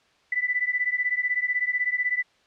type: beating tone pair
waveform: sine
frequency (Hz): 1980 / 1996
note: B6 / B6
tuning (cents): +4 / +18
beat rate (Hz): 16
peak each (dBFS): -25 / -26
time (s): 0.32-2.23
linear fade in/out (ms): 5
effects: white hiss -62 dBFS RMS until 2.46 s + low-pass 4000 Hz 12 dB/octave